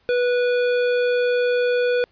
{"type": "tone with hard clipping", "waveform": "triangle", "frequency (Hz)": 490.7, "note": "B4", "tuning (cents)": -11, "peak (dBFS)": -19, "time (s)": [0.09, 2.04], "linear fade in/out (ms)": 0, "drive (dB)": 18, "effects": ["pink hiss -61 dBFS RMS until 2.11 s", "resampled to 11025 Hz"]}